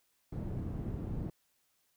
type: low-pass noise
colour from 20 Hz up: white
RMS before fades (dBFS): -38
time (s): 0.32-1.3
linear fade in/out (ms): 5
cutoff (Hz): 180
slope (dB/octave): 12
effects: white hiss -75 dBFS RMS until 1.96 s